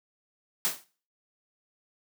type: noise with exponential decay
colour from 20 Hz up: white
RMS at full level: -23 dBFS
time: 0.65-0.84 s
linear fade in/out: 0 ms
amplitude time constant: 41 ms
effects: noise-tail reverb RT60 0.4 s tail -18 dB re dry + high-pass 150 Hz 12 dB/octave